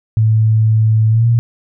sine tone with pitch glide, 110 to 117.22 Hz, A2 to A#2, 0 to +10 cents, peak -8 dBFS, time 0.17-1.39 s, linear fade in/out 0 ms, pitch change +110 cents, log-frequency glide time 1.1-1.27 s, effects none

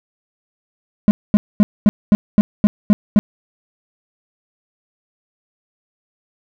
triangle tone bursts, 207.7 Hz, G#3, in tune, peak -4 dBFS, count 9, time 1.08-3.19 s, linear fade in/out 0 ms, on 30 ms, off 230 ms, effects none

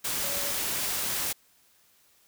sine tone in noise, 568 Hz, C#5, 42 cents sharp, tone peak -39 dBFS, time 0.23-0.52 s, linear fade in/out 10 ms, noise white, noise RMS -30 dBFS, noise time 0.04-1.33 s, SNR -12 dB, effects white hiss -63 dBFS RMS until 2.27 s

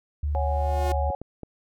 sine tone with pitch glide, 73.42 to 73 Hz, D2 to D2, 0 to -10 cents, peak -23 dBFS, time 0.23-1.11 s, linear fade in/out 5 ms, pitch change -10 cents, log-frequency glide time 0.33-0.69 s
sawtooth tone with exponential growth, 358.5 Hz, F4, 45 cents sharp, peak -25 dBFS, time 0.27-0.92 s, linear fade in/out 2 ms, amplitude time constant 140 ms
sine chord, C# suspended fourth, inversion none, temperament equal, 554.4 / 740 / 830.6 Hz, C#5 / F#5 / G#5, 0 / 0 / 0 cents, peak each -30 / -31 / -31 dBFS, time 0.35-1.15 s, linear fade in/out 0 ms
clicks, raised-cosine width 2 ms, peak -23 dBFS, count 3, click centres 1.102 / 1.216 / 1.433 s
effects none

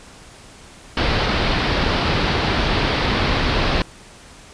pink low-pass noise, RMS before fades -19 dBFS, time 0.97-3.82 s, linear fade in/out 2 ms, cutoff 4800 Hz, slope 48 dB/octave, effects pink hiss -43 dBFS RMS until 4.53 s + resampled to 22050 Hz

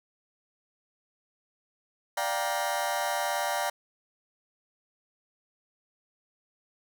sawtooth chord, G minor seventh, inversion second, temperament just, 588 / 705.6 / 784 / 940.8 Hz, D5 / F5 / G5 / Bb5, +2 / +18 / 0 / +16 cents, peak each -29 dBFS, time 2.17-3.7 s, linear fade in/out 5 ms, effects none

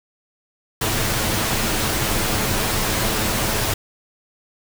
pink noise with comb filter, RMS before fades -21 dBFS, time 0.81-3.74 s, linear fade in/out 5 ms, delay 9.2 ms, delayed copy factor +0.5, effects none

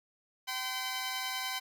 10% pulse tone pair together, 770 / 1023.3 Hz, G5 / C6, -31 / -39 cents, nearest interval perfect fourth, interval 492 cents, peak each -29 / -28 dBFS, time 0.47-1.6 s, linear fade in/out 20 ms, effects none

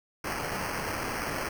violet noise with sample-and-hold, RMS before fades -33 dBFS, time 0.24-1.49 s, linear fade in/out 5 ms, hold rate 3675 Hz, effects none

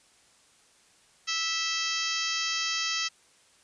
harmonic tone with a mistuned harmonic, 656 Hz, E5, 9 cents flat, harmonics 2 / 3 / 4 / 5 / 6 / 7 / 8 / 9 / 10, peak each -37 / -36 / -35 / -35 / -37 / -36 / -34 / -39 / -39 dBFS, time 1.27-3.09 s, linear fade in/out 20 ms, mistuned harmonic 5, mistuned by -50 cents, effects white hiss -61 dBFS RMS until 3.63 s + resampled to 22050 Hz

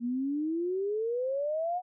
sine exponential sweep, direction up, 233.1 to 739 Hz, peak -28 dBFS, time 0-1.82 s, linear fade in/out 50 ms, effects none

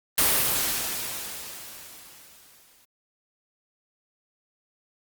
white noise with exponential decay, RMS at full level -19 dBFS, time 0.18-2.85 s, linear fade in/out 2 ms, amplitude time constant 580 ms, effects Opus 32 kbps

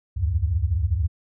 sine tone cluster, 70.5 / 80.8 / 95.2 Hz, C#2 / E2 / F#2, +30 / -34 / +50 cents, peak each -24 dBFS, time 0.16-1.08 s, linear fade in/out 20 ms, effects none

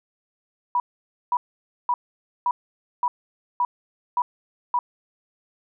sine tone bursts, 976 Hz, B5, 21 cents flat, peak -18 dBFS, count 8, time 0.75-4.79 s, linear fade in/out 2 ms, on 50 ms, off 520 ms, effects none

